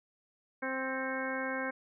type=harmonic tone with a mistuned harmonic; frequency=262.8 Hz; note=C4; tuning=8 cents sharp; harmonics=1 / 2 / 3 / 4 / 5 / 6 / 7 / 8; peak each=-39 / -38 / -44 / -42 / -47 / -38 / -44 / -43 dBFS; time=0.62-1.71 s; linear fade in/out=10 ms; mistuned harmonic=8; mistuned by=+70 cents; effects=none